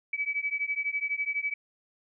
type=beating tone pair; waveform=sine; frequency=2283 / 2295 Hz; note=D7 / D7; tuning=-50 / -40 cents; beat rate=12 Hz; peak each=-31 dBFS; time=0.13-1.54 s; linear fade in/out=5 ms; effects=none